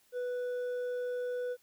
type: tone with hard clipping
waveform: sine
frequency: 493.9 Hz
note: B4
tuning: in tune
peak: -34 dBFS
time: 0.12-1.57 s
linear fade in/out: 50 ms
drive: 4 dB
effects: white hiss -68 dBFS RMS until 1.62 s